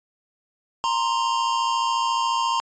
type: tone pair together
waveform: square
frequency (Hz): 932.3 / 1046.5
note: A#5 / C6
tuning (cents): 0 / 0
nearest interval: major second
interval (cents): 200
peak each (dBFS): -24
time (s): 0.84-2.6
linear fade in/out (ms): 0
effects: resampled to 16000 Hz